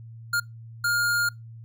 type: tone bursts at uneven times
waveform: square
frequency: 1414 Hz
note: F6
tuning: 21 cents sharp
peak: -22 dBFS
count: 2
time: 0.33-0.4 / 0.84-1.29 s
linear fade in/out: 5 ms
effects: noise-tail reverb RT60 0.2 s tail -26 dB re dry + added 114 Hz sine -40 dBFS peak until 1.64 s